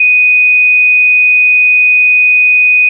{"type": "tone", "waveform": "sine", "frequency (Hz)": 2489, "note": "D#7", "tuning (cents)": 0, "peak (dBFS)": -4, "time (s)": [0, 2.89], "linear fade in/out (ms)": 5, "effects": []}